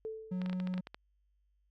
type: tone with exponential decay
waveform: sine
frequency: 440 Hz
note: A4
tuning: in tune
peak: -35 dBFS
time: 0.05-0.74 s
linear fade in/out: 0 ms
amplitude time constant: 150 ms
type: tone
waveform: triangle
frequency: 183.2 Hz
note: F#3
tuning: 17 cents flat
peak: -31 dBFS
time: 0.31-0.81 s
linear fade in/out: 10 ms
type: clicks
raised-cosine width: 0.3 ms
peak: -28 dBFS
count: 10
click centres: 0.417 / 0.461 / 0.497 / 0.53 / 0.601 / 0.673 / 0.74 / 0.779 / 0.871 / 0.945 s
effects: added 50 Hz sine -70 dBFS peak until 1.7 s